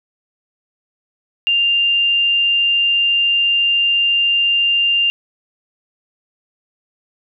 sine tone, 2794 Hz, F7, in tune, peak -12 dBFS, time 1.47-5.1 s, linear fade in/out 0 ms, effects none

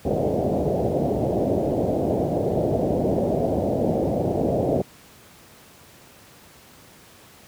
white low-pass noise, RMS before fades -22 dBFS, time 0.05-4.82 s, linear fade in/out 5 ms, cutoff 680 Hz, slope 48 dB/octave, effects pink hiss -49 dBFS RMS until 7.47 s + high-pass 80 Hz 12 dB/octave

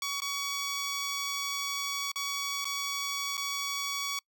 10% pulse tone with dropouts, 1128 Hz, C#6, 30 cents sharp, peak -23 dBFS, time 0.02-4.19 s, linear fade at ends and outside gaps 2 ms, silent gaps 0.203-0.219 / 2.117-2.158 / 2.645-2.653 / 3.37-3.377 s, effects noise-tail reverb RT60 0.1 s tail -26 dB re dry

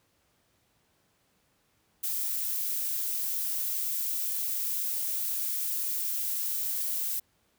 violet noise, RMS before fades -31 dBFS, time 2.03-7.2 s, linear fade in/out 10 ms, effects pink hiss -70 dBFS RMS until 7.58 s + high-pass 60 Hz 12 dB/octave

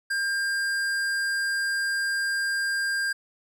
sine tone with hard clipping, 1600 Hz, G6, 35 cents sharp, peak -26 dBFS, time 0.1-3.13 s, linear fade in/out 10 ms, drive 14 dB, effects none

